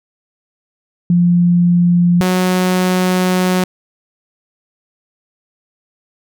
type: tone pair in turn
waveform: sine / sawtooth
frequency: 174.61 / 183.39 Hz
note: F3 / F#3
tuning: 0 / -15 cents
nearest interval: minor second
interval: 85 cents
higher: second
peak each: -8 dBFS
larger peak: neither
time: 1.1-2.21 / 2.21-3.64 s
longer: second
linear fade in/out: 2 ms
effects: none